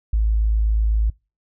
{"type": "tone", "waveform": "sine", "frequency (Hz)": 54, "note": "A1", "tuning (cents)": -32, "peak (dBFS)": -15, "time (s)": [0.13, 1.1], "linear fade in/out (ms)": 5, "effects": ["noise-tail reverb RT60 0.3 s tail -26 dB re dry"]}